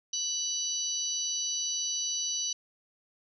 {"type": "harmonic tone with a mistuned harmonic", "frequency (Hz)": 987.8, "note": "B5", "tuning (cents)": 0, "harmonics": [3, 4, 5, 6], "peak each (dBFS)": [-38, -37, -39, -31], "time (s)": [0.13, 2.53], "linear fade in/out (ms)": 5, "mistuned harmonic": 5, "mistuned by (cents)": -120, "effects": []}